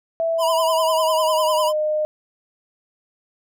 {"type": "tone with pitch glide", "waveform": "sine", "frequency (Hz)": [659.3, 611.6], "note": ["E5", "D#5"], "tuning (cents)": [0, -30], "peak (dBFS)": -18, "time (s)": [0.2, 2.05], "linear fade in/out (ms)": 0, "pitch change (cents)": -130, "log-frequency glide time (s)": [0.34, 1.76]}
{"type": "tone with vibrato", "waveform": "square", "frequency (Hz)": 987.8, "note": "B5", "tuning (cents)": 0, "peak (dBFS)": -20, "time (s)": [0.38, 1.73], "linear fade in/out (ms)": 50, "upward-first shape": "triangle", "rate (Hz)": 10, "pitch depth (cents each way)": 97}
{"effects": []}